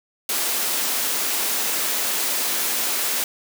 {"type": "high-pass noise", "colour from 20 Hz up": "white", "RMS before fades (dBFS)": -23, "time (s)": [0.29, 3.24], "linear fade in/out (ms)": 2, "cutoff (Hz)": 220, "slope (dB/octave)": 24, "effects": []}